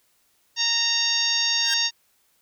harmonic tone, 925 Hz, A#5, 14 cents flat, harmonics 1 / 2 / 3 / 4 / 5 / 6 / 7, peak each -37 / -30 / -29 / -26 / -26 / -25 / -30 dBFS, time 0.56-1.91 s, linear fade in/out 50 ms
sawtooth tone with exponential growth, 1600 Hz, G6, 35 cents sharp, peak -20 dBFS, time 1.57-1.74 s, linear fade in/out 5 ms, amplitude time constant 36 ms
effects white hiss -65 dBFS RMS until 2.41 s

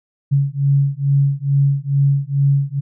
sine beating tone pair, 138.59 / 140.89 Hz, C#3 / C#3, 0 / +28 cents, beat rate 2.3 Hz, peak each -16 dBFS, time 0.31-2.81 s, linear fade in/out 20 ms, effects none

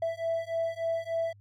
triangle beating tone pair, 660 / 663.4 Hz, E5 / E5, +2 / +11 cents, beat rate 3.4 Hz, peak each -29 / -29 dBFS, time 0.02-1.33 s, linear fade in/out 5 ms, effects tanh soft clip ceiling -21 dBFS + added 101 Hz sine -53 dBFS peak until 1.4 s

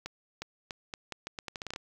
accelerating click train, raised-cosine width 0.2 ms, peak -20 dBFS, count 14, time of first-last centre 0.06-1.761 s, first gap 360 ms, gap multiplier 0.8, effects 9-bit

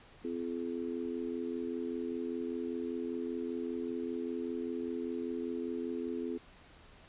harmonic tone, 85.1 Hz, F2, 44 cents flat, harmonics 3 / 4 / 5, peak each -38 / -39 / -40 dBFS, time 0.24-6.38 s, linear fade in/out 10 ms, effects pink hiss -58 dBFS RMS until 7.08 s + resampled to 8000 Hz

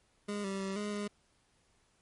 25% pulse tone with pitch steps, 205.5 / 194.8 / 193.5 / 207.6 / 205.8 Hz, G#3 / G3 / G3 / G#3 / G#3, -18 / -11 / -22 / 0 / -16 cents, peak -31 dBFS, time 0.28-1.08 s, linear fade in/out 10 ms, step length 160 ms, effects pink hiss -71 dBFS RMS until 2.01 s + MP3 48 kbps

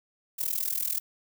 violet noise with amplitude modulation, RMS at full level -26 dBFS, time 0.38-1 s, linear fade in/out 20 ms, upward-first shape sine, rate 40.5 Hz, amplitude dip 90%, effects none

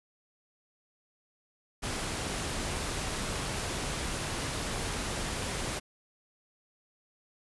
pink noise, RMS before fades -34 dBFS, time 1.82-5.8 s, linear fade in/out 20 ms, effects resampled to 24000 Hz

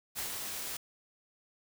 white noise with ADSR envelope, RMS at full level -36 dBFS, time 0.15-0.77 s, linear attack 35 ms, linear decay 110 ms, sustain -3 dB, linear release 5 ms, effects none

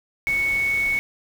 sine tone in noise, 2217 Hz, C#7, in tune, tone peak -19 dBFS, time 0.27-0.99 s, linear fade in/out 0 ms, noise pink, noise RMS -37 dBFS, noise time 0.27-0.99 s, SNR +15 dB, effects none

